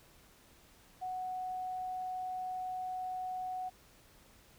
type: tone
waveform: sine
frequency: 740 Hz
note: F#5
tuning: in tune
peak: -36 dBFS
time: 1.01-3.7 s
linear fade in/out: 20 ms
effects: pink hiss -62 dBFS RMS until 4.58 s